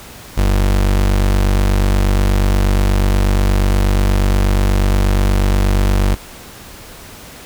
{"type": "tone", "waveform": "35% pulse", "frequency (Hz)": 48.35, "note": "G1", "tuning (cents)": -23, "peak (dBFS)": -9, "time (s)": [0.37, 6.15], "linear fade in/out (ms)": 10, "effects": ["pink hiss -36 dBFS RMS until 7.45 s"]}